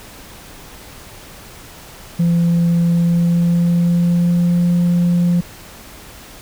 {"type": "tone with pitch glide", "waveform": "sine", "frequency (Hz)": [170.6, 174.49], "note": ["F3", "F3"], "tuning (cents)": [-40, -1], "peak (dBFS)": -9, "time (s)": [2.19, 5.41], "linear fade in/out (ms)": 10, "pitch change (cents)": 39, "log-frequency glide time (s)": [2.9, 4.69], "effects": ["tanh soft clip ceiling -10 dBFS", "pink hiss -38 dBFS RMS until 6.41 s"]}